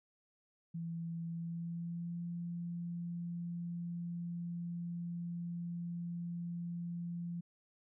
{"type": "tone with pitch glide", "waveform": "sine", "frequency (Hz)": [167, 171.99], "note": ["E3", "F3"], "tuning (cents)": [23, -26], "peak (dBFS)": -38, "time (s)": [0.74, 7.41], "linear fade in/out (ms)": 10, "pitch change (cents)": 51, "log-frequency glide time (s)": [1.27, 2.22], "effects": []}